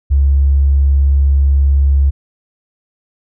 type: tone with tanh clipping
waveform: triangle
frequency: 69.3 Hz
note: C#2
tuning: in tune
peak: -7 dBFS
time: 0.1-2.11 s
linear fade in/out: 20 ms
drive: 3 dB
effects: none